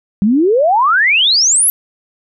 sine exponential sweep, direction up, 190.1 to 11840 Hz, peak -8 dBFS, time 0.22-1.7 s, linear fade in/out 0 ms, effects none

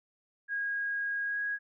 sine tone with pitch glide, 1638 to 1653.2 Hz, G#6 to G#6, -24 to -8 cents, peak -30 dBFS, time 0.48-1.59 s, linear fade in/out 50 ms, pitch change +16 cents, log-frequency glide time 1.25-1.37 s, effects none

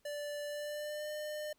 square tone with pitch glide, 585 to 603.9 Hz, D5 to D5, -7 to +48 cents, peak -39 dBFS, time 0.05-1.53 s, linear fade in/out 5 ms, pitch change +55 cents, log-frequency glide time 0.45-1.1 s, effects pink hiss -74 dBFS RMS until 1.58 s

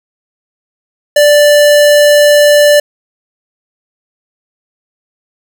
square tone, 587.3 Hz, D5, in tune, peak -4 dBFS, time 1.16-2.8 s, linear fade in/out 5 ms, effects none

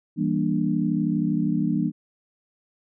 sine chord, E half-diminished seventh, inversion none, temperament just, 164.81 / 197.78 / 237.3 / 296.7 Hz, E3 / G3 / Bb3 / D4, 0 / +16 / +31 / +18 cents, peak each -26 dBFS, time 0.16-1.92 s, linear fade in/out 50 ms, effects none

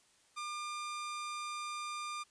sawtooth tone, 1200 Hz, D6, 37 cents sharp, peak -35 dBFS, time 0.36-2.24 s, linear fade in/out 20 ms, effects white hiss -68 dBFS RMS until 2.3 s + resampled to 22050 Hz

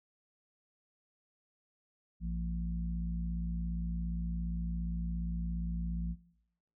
harmonic tone, 57.3 Hz, A#1, 29 cents flat, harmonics 1 / 3 / 4, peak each -35 / -38 / -49 dBFS, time 2.2-6.16 s, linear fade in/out 50 ms, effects noise-tail reverb RT60 0.8 s tail -20 dB re dry

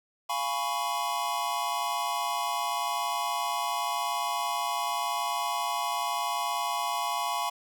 square chord, C# dominant seventh, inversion first, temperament equal, 698.5 / 830.6 / 987.8 / 1108.7 Hz, E#5 / G#5 / B5 / C#6, 0 / 0 / 0 / 0 cents, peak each -36 / -35 / -33 / -34 dBFS, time 0.29-7.5 s, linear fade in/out 10 ms, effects none

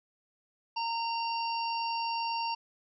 harmonic tone, 922 Hz, A#5, 19 cents flat, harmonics 1 / 3 / 5 / 6, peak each -31 / -39 / -40 / -43 dBFS, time 0.76-2.55 s, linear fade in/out 10 ms, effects none

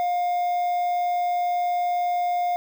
triangle tone with quantisation, 709 Hz, F5, 26 cents sharp, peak -19 dBFS, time 0-2.56 s, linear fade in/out 0 ms, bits 7, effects none

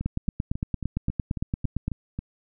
two click trains, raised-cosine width 5 ms, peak -13 / -18 dBFS, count 17 / 9, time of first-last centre 0.06-1.88 / 0.01-2.19 s, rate 8.79 / 3.67 Hz, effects none

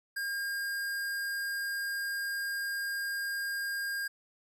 square tone, 1613 Hz, G6, 49 cents sharp, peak -33 dBFS, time 0.16-4.08 s, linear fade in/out 10 ms, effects none

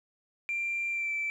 sine tone with pitch glide, 2370 to 2328 Hz, D7 to D7, +15 to -16 cents, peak -28 dBFS, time 0.49-1.3 s, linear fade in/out 0 ms, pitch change -31 cents, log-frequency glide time 0.9-1.12 s, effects tanh soft clip ceiling -25 dBFS + 11-bit

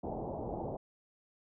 white low-pass noise, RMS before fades -39 dBFS, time 0.03-0.77 s, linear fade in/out 10 ms, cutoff 810 Hz, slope 48 dB/octave, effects none

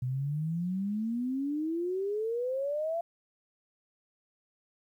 sine exponential sweep, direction up, 123.47 to 687 Hz, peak -29 dBFS, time 0.02-3.01 s, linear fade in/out 5 ms, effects 11-bit

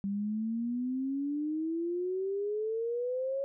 sine exponential sweep, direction up, 196 to 554.4 Hz, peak -30 dBFS, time 0.04-3.44 s, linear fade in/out 0 ms, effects none

